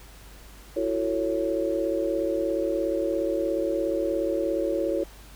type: chord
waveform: sine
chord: F# minor seventh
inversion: third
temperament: just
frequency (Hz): 333 / 370 / 444 / 555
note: E4 / F#4 / A4 / C#5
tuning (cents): +18 / 0 / +16 / +2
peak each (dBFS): -28 / -31 / -31 / -27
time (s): 0.76-5.04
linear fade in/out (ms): 10
effects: added 50 Hz sine -46 dBFS peak until 5.35 s + pink hiss -50 dBFS RMS until 5.35 s